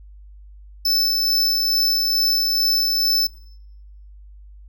square tone with tremolo, 5274 Hz, E8, in tune, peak -16 dBFS, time 0.85-3.27 s, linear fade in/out 5 ms, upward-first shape sine, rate 2.3 Hz, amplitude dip 25%, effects noise-tail reverb RT60 0.9 s tail -24 dB re dry + added 50 Hz sine -40 dBFS peak until 4.68 s

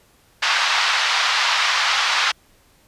pink band-pass noise, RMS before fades -19 dBFS, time 0.42-2.32 s, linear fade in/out 10 ms, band 960 to 5100 Hz, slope 24 dB/octave, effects pink hiss -56 dBFS RMS until 2.87 s + resampled to 32000 Hz

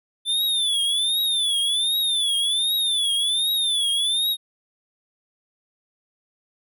square tone with vibrato, 3520 Hz, A7, in tune, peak -20 dBFS, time 0.25-4.37 s, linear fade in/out 50 ms, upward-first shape triangle, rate 1.3 Hz, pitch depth 150 cents each way, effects none

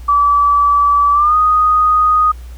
sine tone with pitch glide, 1153 to 1242.9 Hz, D6 to D#6, -32 to -2 cents, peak -8 dBFS, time 0.08-2.32 s, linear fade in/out 10 ms, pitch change +130 cents, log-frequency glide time 1.13-1.36 s, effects added 60 Hz sine -28 dBFS peak until 2.57 s + pink hiss -46 dBFS RMS until 2.57 s

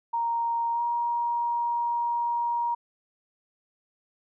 sine tone with pitch glide, 932.3 to 945.9 Hz, A#5 to A#5, 0 to +25 cents, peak -24 dBFS, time 0.13-2.75 s, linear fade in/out 10 ms, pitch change +25 cents, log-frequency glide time 0.73-0.81 s, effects none

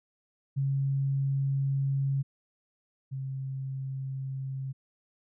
sine tone pair in turn, 137.1 / 133.97 Hz, C#3 / C3, -19 / +41 cents, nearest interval unison, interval 40 cents, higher first, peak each -25 / -32 dBFS, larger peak first, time 0.56-2.23 / 3.11-4.73 s, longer first, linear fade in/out 20 ms, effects none

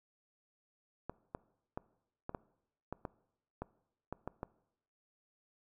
clicks, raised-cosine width 1 ms, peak -25 dBFS, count 11, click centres 1.096 / 1.349 / 1.775 / 2.294 / 2.348 / 2.926 / 3.052 / 3.62 / 4.126 / 4.276 / 4.431 s, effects noise-tail reverb RT60 0.8 s tail -21 dB re dry

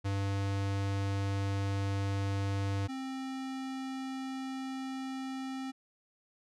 square tone pair in turn, 98.8 / 264.3 Hz, G2 / C4, +14 / +18 cents, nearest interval octave + perfect fourth, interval 1704 cents, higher second, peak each -31 / -37 dBFS, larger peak first, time 0.04-2.88 / 2.88-5.72 s, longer neither, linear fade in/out 20 ms, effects low-pass 7000 Hz 12 dB/octave

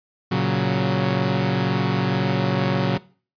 sawtooth chord, F# major, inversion first, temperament equal, 116.54 / 138.59 / 185 Hz, A#2 / C#3 / F#3, 0 / 0 / 0 cents, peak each -22 / -19 / -18 dBFS, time 0.31-2.98 s, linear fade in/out 10 ms, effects noise-tail reverb RT60 0.4 s tail -20 dB re dry + resampled to 11025 Hz

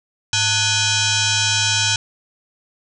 sine tone with frequency modulation, 1480 Hz, F#6, in tune, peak -15 dBFS, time 0.33-1.96 s, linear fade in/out 2 ms, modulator 792 Hz, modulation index 7.1, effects none

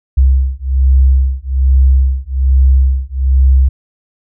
sine beating tone pair, 65.41 / 66.61 Hz, C2 / C2, 0 / +32 cents, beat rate 1.2 Hz, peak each -10 dBFS, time 0.17-3.69 s, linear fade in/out 10 ms, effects none

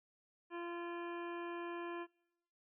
harmonic tone, 344.4 Hz, F4, 24 cents flat, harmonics 1 / 2 / 3 / 4 / 5 / 7 / 8 / 9, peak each -43 / -52 / -48 / -57 / -52 / -56 / -63 / -63 dBFS, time 0.5-2.07 s, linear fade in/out 50 ms, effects noise-tail reverb RT60 0.9 s tail -25 dB re dry

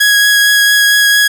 sawtooth tone with vibrato, 1661.2 Hz, G#6, in tune, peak -3 dBFS, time 0-1.28 s, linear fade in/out 10 ms, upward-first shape triangle, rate 4.4 Hz, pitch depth 11 cents each way, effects none

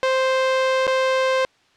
sawtooth tone with dropouts, 523.3 Hz, C5, in tune, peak -13 dBFS, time 0.03-1.45 s, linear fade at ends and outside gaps 0 ms, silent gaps 0.868-0.877 s, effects white hiss -58 dBFS RMS until 1.76 s + low-pass 4000 Hz 12 dB/octave

